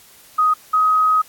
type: tone pair in turn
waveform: sine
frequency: 1251 / 1261.9 Hz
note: D#6 / D#6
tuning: +9 / +24 cents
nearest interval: unison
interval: 15 cents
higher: second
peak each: -12 dBFS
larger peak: neither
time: 0.38-0.54 / 0.73-1.22 s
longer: second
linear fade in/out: 10 ms
effects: white hiss -47 dBFS RMS until 1.28 s + AAC 64 kbps